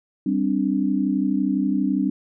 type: chord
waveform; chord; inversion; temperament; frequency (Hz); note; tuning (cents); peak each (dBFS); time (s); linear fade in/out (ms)
sine; G suspended fourth; none; equal; 196 / 261.6 / 293.7; G3 / C4 / D4; 0 / 0 / 0; -23; 0.26-2.1; 5
effects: none